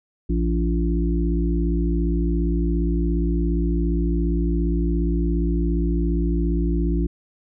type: harmonic tone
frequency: 57.3 Hz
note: A#1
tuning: 29 cents flat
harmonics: 1 / 3 / 5 / 6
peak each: -20 / -25 / -27 / -28 dBFS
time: 0.29-7.07 s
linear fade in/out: 10 ms
effects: none